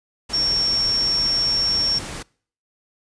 sine tone in noise, 5490 Hz, F8, 31 cents flat, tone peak -18 dBFS, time 0.33-1.99 s, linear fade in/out 10 ms, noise pink, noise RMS -32 dBFS, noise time 0.29-2.23 s, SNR +11 dB, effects noise-tail reverb RT60 0.5 s tail -25 dB re dry + resampled to 22050 Hz

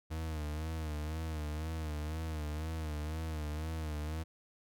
40% pulse tone with vibrato, 77.78 Hz, D#2, in tune, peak -35 dBFS, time 0.1-4.24 s, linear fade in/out 20 ms, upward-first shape sine, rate 2 Hz, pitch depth 65 cents each way, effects none

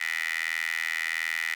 15% pulse tone with high-pass filter, 81.4 Hz, E2, 21 cents flat, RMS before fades -30 dBFS, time 0-1.55 s, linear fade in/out 10 ms, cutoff 2000 Hz, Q 8.5, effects none

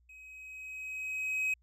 triangle tone with level ramp, 2537 Hz, D#7, 33 cents sharp, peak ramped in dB -49 to -26 dBFS, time 0.09-1.54 s, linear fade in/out 5 ms, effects added 60 Hz sine -64 dBFS peak until 1.62 s

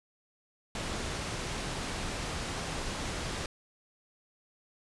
pink low-pass noise, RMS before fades -36 dBFS, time 0.75-3.46 s, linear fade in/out 2 ms, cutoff 8000 Hz, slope 12 dB/octave, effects resampled to 24000 Hz

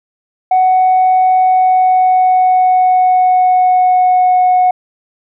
sine tone with pitch glide, 744 to 732.5 Hz, F#5 to F#5, +9 to -18 cents, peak -5 dBFS, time 0.51-4.71 s, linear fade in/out 5 ms, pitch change -27 cents, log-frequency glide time 1.39-4.39 s, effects tanh soft clip ceiling -4 dBFS

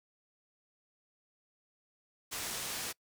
white low-pass noise, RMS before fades -39 dBFS, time 2.31-2.93 s, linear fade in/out 20 ms, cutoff 10000 Hz, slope 12 dB/octave, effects noise-tail reverb RT60 0.1 s tail -25 dB re dry

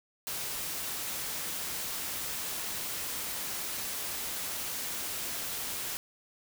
white noise, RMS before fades -36 dBFS, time 0.27-5.97 s, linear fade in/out 0 ms, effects none

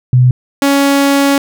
sine / sawtooth tone pair in turn, 125.8 / 279.2 Hz, B2 / C#4, +32 / +13 cents, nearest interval octave + major second, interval 1381 cents, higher second, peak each -4 dBFS, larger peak neither, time 0.13-0.31 / 0.62-1.38 s, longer second, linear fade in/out 2 ms, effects none

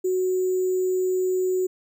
sine tone with sample-and-hold, 370 Hz, F#4, in tune, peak -20 dBFS, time 0.04-1.67 s, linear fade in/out 10 ms, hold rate 7350 Hz, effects none

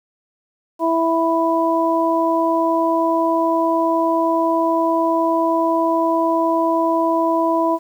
harmonic tone, 329.6 Hz, E4, in tune, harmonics 1 / 2 / 3, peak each -19 / -19 / -19 dBFS, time 0.79-7.79 s, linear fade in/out 50 ms, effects 8-bit

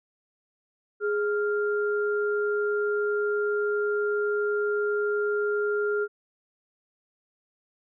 sine tone pair together, 415.3 / 1396.9 Hz, G#4 / F6, 0 / 0 cents, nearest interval octave + major sixth, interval 2100 cents, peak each -24 / -30 dBFS, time 1-6.08 s, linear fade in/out 50 ms, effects none

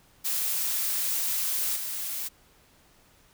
blue noise with level steps, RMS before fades -28 / -33 dBFS, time 0.24-2.29 s, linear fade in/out 20 ms, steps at 1.75 s, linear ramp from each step 20 ms, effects pink hiss -60 dBFS RMS until 3.33 s

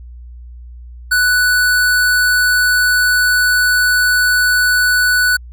square tone, 1484 Hz, F#6, 5 cents sharp, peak -11 dBFS, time 1.11-5.37 s, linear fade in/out 10 ms, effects added 60 Hz sine -31 dBFS peak until 5.52 s

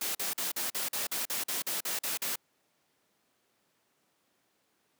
white noise bursts, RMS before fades -33 dBFS, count 13, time 0.01-2.358 s, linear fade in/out 5 ms, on 140 ms, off 44 ms, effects pink hiss -73 dBFS RMS until 4.99 s + high-pass 200 Hz 12 dB/octave

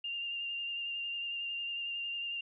sine tone with vibrato, 2794 Hz, F7, in tune, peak -35 dBFS, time 0.04-2.41 s, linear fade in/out 5 ms, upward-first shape sine, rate 11 Hz, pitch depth 19 cents each way, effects none

